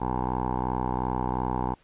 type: tone with low-pass filter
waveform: 10% pulse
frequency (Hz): 62.8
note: B1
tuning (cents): +30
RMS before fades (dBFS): -28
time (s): 0-1.75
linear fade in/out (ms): 20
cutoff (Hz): 890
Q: 5
effects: pink hiss -61 dBFS RMS until 1.83 s + resampled to 8000 Hz